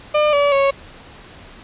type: tone with pitch steps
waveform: 35% pulse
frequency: 601 / 573 / 552 Hz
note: D5 / D5 / C#5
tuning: +40 / -43 / -7 cents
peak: -11 dBFS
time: 0.14-0.71 s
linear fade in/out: 10 ms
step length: 190 ms
effects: pink hiss -41 dBFS RMS until 1.63 s + resampled to 8000 Hz